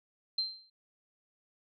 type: tone with exponential decay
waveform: sine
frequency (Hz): 4133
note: C8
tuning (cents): -22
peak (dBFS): -26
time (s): 0.38-0.7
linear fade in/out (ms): 5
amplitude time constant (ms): 69
effects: none